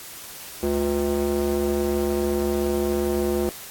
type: tone with band-pass filter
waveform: square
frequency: 71.2 Hz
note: C#2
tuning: 47 cents sharp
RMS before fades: -23 dBFS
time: 0.63-3.49 s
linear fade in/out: 0 ms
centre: 390 Hz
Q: 2.4
effects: white hiss -39 dBFS RMS until 3.7 s + AAC 64 kbps